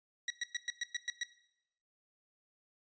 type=tone bursts; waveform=20% pulse; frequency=1920 Hz; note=B6; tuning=49 cents flat; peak=-28 dBFS; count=8; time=0.28-1.234 s; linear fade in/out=2 ms; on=23 ms; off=110 ms; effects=noise-tail reverb RT60 0.8 s tail -18 dB re dry + resampled to 16000 Hz